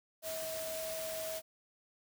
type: tone in noise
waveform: sine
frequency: 641 Hz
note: E5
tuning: 49 cents flat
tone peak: -39 dBFS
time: 0.22-1.42 s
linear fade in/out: 50 ms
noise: white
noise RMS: -43 dBFS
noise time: 0.22-1.42 s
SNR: +1 dB
effects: none